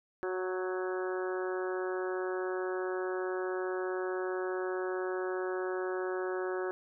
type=harmonic tone with a mistuned harmonic; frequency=184.7 Hz; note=F#3; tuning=3 cents flat; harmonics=2 / 3 / 4 / 5 / 6 / 7 / 8 / 9; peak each=-33 / -41 / -44 / -47 / -46 / -46 / -45 / -46 dBFS; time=0.23-6.71 s; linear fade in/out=0 ms; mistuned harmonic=8; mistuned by=+20 cents; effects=none